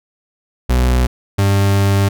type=tone pair in turn; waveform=40% pulse; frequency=62.1 / 99.06 Hz; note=B1 / G2; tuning=+10 / +19 cents; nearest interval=minor sixth; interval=809 cents; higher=second; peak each=-10 dBFS; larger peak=neither; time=0.69-1.07 / 1.38-2.09 s; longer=second; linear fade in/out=10 ms; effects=none